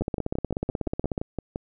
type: two click trains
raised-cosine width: 2 ms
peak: -13 / -15 dBFS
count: 20 / 10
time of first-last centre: 0.02-1.179 / 0.01-1.559 s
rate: 16.4 / 5.81 Hz
effects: none